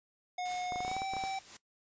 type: tone with pitch glide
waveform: square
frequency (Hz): 725 to 772.6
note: F#5 to G5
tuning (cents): -35 to -25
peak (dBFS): -35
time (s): 0.38-1.39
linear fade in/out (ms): 5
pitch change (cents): +110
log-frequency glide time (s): 0.8-0.99
type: noise with tremolo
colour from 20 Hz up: white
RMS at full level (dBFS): -46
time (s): 0.45-1.57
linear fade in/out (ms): 5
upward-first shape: triangle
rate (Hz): 2.8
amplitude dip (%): 70
type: clicks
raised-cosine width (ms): 1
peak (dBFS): -27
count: 11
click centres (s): 0.722 / 0.759 / 0.805 / 0.849 / 0.88 / 0.915 / 0.966 / 1.019 / 1.136 / 1.167 / 1.238
effects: noise-tail reverb RT60 0.1 s tail -17 dB re dry + resampled to 16000 Hz